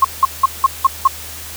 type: tone bursts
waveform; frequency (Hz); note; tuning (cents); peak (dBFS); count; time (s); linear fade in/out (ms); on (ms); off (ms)
sine; 1075; C6; +47; -5; 6; 0.02-1.076; 5; 26; 180
effects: added 78 Hz sine -37 dBFS peak until 1.56 s + white hiss -31 dBFS RMS until 1.56 s